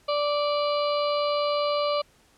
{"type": "harmonic tone", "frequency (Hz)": 585, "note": "D5", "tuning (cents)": -7, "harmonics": [1, 2, 4, 5, 6, 7, 8], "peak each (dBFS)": [-24, -28, -39, -37, -45, -36, -40], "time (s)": [0.08, 2.02], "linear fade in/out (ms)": 10, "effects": ["pink hiss -60 dBFS RMS until 2.37 s", "low-pass 11000 Hz 12 dB/octave"]}